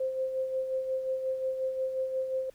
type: tone with tremolo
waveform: sine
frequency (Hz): 523.3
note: C5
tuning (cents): 0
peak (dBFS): -26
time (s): 0-2.5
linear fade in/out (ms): 5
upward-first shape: sine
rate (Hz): 5.6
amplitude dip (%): 50
effects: pink hiss -63 dBFS RMS until 2.54 s + MP3 96 kbps